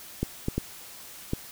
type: clicks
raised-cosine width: 3 ms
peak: -13 dBFS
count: 4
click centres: 0.23 / 0.484 / 0.58 / 1.334 s
effects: white hiss -45 dBFS RMS until 1.51 s